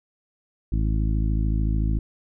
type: harmonic tone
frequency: 53.6 Hz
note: A1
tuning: 45 cents flat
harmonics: 1 / 2 / 3 / 4 / 5 / 6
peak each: -21 / -27 / -31 / -33 / -35 / -37 dBFS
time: 0.72-1.99 s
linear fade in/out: 5 ms
effects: none